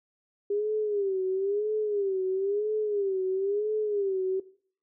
sine tone with vibrato, 401.5 Hz, G4, 41 cents sharp, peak -25 dBFS, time 0.5-4.4 s, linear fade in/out 5 ms, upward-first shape sine, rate 1 Hz, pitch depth 120 cents each way, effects noise-tail reverb RT60 0.5 s tail -18 dB re dry

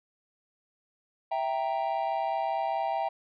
triangle chord, E diminished, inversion none, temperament equal, 659.3 / 784 / 932.3 Hz, E5 / G5 / Bb5, 0 / 0 / 0 cents, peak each -30 / -28 / -32 dBFS, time 1.31-3.09 s, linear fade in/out 10 ms, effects resampled to 11025 Hz

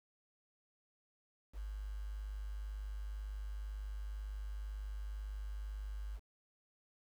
sine tone with quantisation, 51 Hz, G#1, 31 cents flat, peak -40 dBFS, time 1.53-6.2 s, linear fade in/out 50 ms, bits 10, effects none

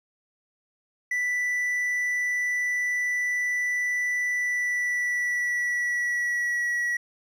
triangle tone with pitch glide, 1975.5 to 1927 Hz, B6 to B6, 0 to -43 cents, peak -22 dBFS, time 1.11-6.97 s, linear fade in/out 5 ms, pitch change -43 cents, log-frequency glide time 4.31-6.67 s, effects none

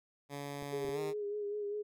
10% pulse tone with pitch glide, 142.4 to 152.62 Hz, C#3 to D#3, +47 to -33 cents, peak -32 dBFS, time 0.29-1.14 s, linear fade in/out 50 ms, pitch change +120 cents, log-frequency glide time 0.94-0.99 s
clicks, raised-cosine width 2 ms, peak -34 dBFS, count 3, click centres 0.625 / 0.849 / 0.891 s
sine tone with vibrato, 413.2 Hz, G#4, 9 cents flat, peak -35 dBFS, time 0.72-1.83 s, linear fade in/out 20 ms, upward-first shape sine, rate 5 Hz, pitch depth 33 cents each way
effects none

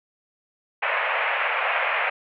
white band-pass noise, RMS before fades -24 dBFS, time 0.82-2.1 s, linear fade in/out 10 ms, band 520 to 2600 Hz, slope 48 dB/octave, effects none

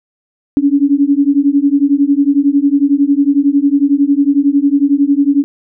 sine beating tone pair, 277.2 / 288.2 Hz, C#4 / D4, 0 / -33 cents, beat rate 11 Hz, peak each -11 dBFS, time 0.57-5.44 s, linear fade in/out 0 ms, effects none

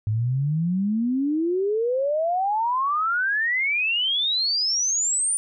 sine exponential sweep, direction up, 103.7 to 9420 Hz, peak -20 dBFS, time 0.07-5.37 s, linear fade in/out 0 ms, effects none

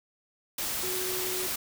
sine tone in noise, 369.2 Hz, F#4, 4 cents flat, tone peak -35 dBFS, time 0.83-1.47 s, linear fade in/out 5 ms, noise white, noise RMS -32 dBFS, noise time 0.58-1.56 s, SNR -6 dB, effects none

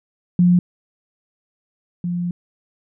sine tone pair in turn, 177.3 / 175.36 Hz, F3 / F3, +26 / +7 cents, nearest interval unison, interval 19 cents, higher first, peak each -10 / -20 dBFS, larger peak first, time 0.39-0.59 / 2.04-2.31 s, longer second, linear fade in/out 2 ms, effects none

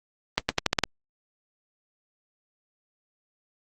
accelerating click train, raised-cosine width 0.2 ms, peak -3 dBFS, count 7, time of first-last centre 0.38-0.837 s, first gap 110 ms, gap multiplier 0.85, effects Opus 24 kbps

